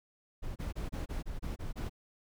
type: noise bursts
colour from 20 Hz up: brown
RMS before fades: -37 dBFS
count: 9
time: 0.42-1.896 s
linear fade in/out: 20 ms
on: 140 ms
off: 27 ms
effects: none